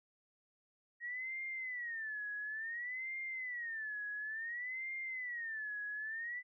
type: tone with vibrato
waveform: sine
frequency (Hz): 1880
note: A#6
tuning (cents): +14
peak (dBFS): -39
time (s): 1-6.43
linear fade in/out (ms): 50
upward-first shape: sine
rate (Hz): 0.57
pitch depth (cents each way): 200
effects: none